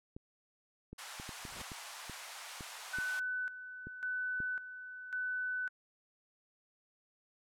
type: clicks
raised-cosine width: 3 ms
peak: -33 dBFS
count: 11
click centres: 0.165 / 0.93 / 1.199 / 1.292 / 1.452 / 1.718 / 2.097 / 2.608 / 2.986 / 3.87 / 4.403 s
type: high-pass noise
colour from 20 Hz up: pink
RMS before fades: -47 dBFS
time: 0.98-3.2 s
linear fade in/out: 10 ms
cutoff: 780 Hz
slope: 24 dB/octave
type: noise with exponential growth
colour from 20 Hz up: pink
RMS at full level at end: -42 dBFS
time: 1.37-1.62 s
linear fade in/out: 5 ms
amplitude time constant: 54 ms
type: tone with tremolo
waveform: sine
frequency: 1500 Hz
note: F#6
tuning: 23 cents sharp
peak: -34 dBFS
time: 2.93-5.69 s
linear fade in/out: 10 ms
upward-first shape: square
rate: 0.91 Hz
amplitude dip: 70%
effects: low-pass 11000 Hz 12 dB/octave